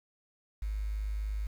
sine tone with quantisation, 51.91 Hz, G#1, in tune, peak -31 dBFS, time 0.62-1.47 s, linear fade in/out 5 ms, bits 9, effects none

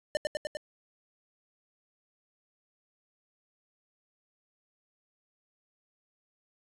square tone with echo, 599 Hz, D5, 34 cents sharp, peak -26 dBFS, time 0.15-0.17 s, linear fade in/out 0 ms, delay 100 ms, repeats 4, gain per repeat -2 dB, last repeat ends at 0.57 s, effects resampled to 22050 Hz

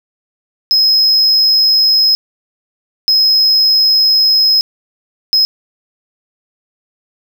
triangle tone bursts at uneven times, 5120 Hz, D#8, 49 cents sharp, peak -6 dBFS, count 3, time 0.71-2.15 / 3.08-4.61 / 5.33-5.45 s, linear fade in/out 0 ms, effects none

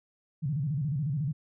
sine tone with vibrato, 143.9 Hz, D3, 35 cents flat, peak -27 dBFS, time 0.42-1.33 s, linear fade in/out 20 ms, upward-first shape square, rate 14 Hz, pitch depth 160 cents each way, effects none

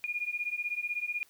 sine beating tone pair, 2423 / 2439 Hz, D#7 / D#7, -47 / -35 cents, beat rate 16 Hz, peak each -35 / -34 dBFS, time 0.04-1.23 s, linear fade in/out 0 ms, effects white hiss -63 dBFS RMS until 1.29 s

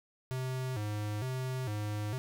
square tone with vibrato, 116.54 Hz, A#2, in tune, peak -34 dBFS, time 0.31-2.18 s, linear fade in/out 0 ms, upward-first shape square, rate 1.1 Hz, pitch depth 180 cents each way, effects none

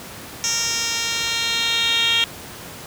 10% pulse tone with band-pass filter sweep, 462 Hz, A#4, 16 cents flat, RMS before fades -21 dBFS, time 0.44-2.24 s, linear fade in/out 0 ms, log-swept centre 5600 to 3400 Hz, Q 5.8, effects pink hiss -36 dBFS RMS until 2.86 s + high-pass 80 Hz 12 dB/octave

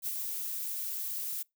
violet noise with ADSR envelope, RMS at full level -33 dBFS, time 0.02-1.43 s, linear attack 47 ms, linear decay 44 ms, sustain -3 dB, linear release 9 ms, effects noise-tail reverb RT60 0.2 s tail -26 dB re dry

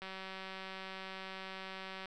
click train, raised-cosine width 0.3 ms, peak -29 dBFS, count 388, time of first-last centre 0.02-2.057 s, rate 190 Hz, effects none

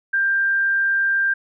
sine tone, 1587 Hz, G6, 21 cents sharp, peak -16 dBFS, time 0.13-1.34 s, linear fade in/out 10 ms, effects none

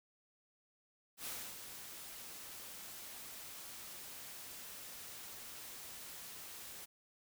white noise with ADSR envelope, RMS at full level -43 dBFS, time 1.17-6.86 s, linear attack 91 ms, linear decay 290 ms, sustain -7 dB, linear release 19 ms, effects none

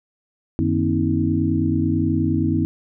sine tone cluster, 93.3 / 154.9 / 242.5 / 271.5 / 321.1 Hz, F#2 / D#3 / B3 / C#4 / E4, +15 / -7 / -31 / -36 / -45 cents, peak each -23 / -24 / -24 / -24 / -22 dBFS, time 0.59-2.65 s, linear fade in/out 0 ms, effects none

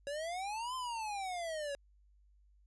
square exponential two-way sweep, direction up then down, 554.4 to 1043 to 554.4 Hz, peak -38 dBFS, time 0.07-1.75 s, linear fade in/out 0 ms, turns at 0.75 s, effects added 50 Hz sine -63 dBFS peak until 2.66 s + resampled to 24000 Hz

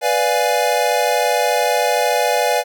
square chord, B diminished seventh, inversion none, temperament equal, 493.9 / 587.3 / 698.5 / 830.6 Hz, B4 / D5 / F5 / Ab5, 0 / 0 / 0 / 0 cents, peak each -21 dBFS, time 0.01-2.64 s, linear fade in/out 50 ms, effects none

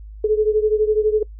sine beating tone pair, 425.1 / 437.1 Hz, G#4 / A4, +40 / -11 cents, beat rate 12 Hz, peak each -16 / -19 dBFS, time 0.24-1.23 s, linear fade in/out 5 ms, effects noise-tail reverb RT60 0.1 s tail -24 dB re dry + added 52 Hz sine -34 dBFS peak until 1.39 s

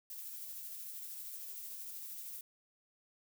violet noise with tremolo, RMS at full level -45 dBFS, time 0.1-2.41 s, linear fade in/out 2 ms, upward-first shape sine, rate 13 Hz, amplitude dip 25%, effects none

